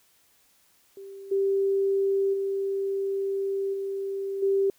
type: tone with level steps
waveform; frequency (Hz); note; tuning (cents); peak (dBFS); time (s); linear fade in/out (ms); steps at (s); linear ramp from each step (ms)
sine; 392; G4; 0; -39 / -21 / -25 / -28 / -20; 0.97-4.7; 2; 1.31 / 2.33 / 3.73 / 4.42; 10
effects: white hiss -63 dBFS RMS until 4.78 s